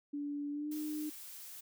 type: tone with pitch glide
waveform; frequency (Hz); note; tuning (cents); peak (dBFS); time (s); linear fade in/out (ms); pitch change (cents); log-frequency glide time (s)
sine; 289 to 303.9; D4 to D#4; -28 to -41; -36; 0.13-1.1; 10; +87; 0.51-0.75
type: noise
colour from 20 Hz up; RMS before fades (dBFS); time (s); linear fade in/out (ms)
blue; -49; 0.71-1.61; 10
effects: none